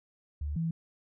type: tone pair in turn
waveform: sine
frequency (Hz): 73.42 / 164.45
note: D2 / E3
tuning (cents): 0 / -4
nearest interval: octave + major second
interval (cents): 1396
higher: second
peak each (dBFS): -31 / -28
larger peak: second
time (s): 0.41-0.56 / 0.56-0.71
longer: neither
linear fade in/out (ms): 5
effects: none